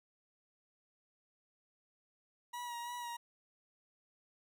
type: tone with vibrato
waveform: 40% pulse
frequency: 959 Hz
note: A#5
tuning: 49 cents sharp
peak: -40 dBFS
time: 2.53-3.17 s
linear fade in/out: 10 ms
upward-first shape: sine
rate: 3 Hz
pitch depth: 26 cents each way
effects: none